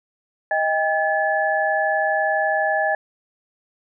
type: tone cluster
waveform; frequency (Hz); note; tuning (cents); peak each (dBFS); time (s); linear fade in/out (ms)
sine; 629 / 797 / 1717; D#5 / G5 / A6; +19 / +28 / -43; -22; 0.51-2.95; 2
effects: none